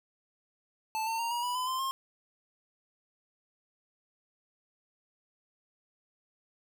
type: tone with pitch steps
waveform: square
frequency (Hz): 879 / 903.7 / 929.1 / 955.2 / 982.1 / 1009.7 / 1038.1 / 1067.3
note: A5 / A5 / A#5 / A#5 / B5 / B5 / C6 / C6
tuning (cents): -2 / +46 / -6 / +42 / -10 / +38 / -14 / +34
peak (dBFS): -31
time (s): 0.95-1.91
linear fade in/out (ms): 0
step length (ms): 120
effects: none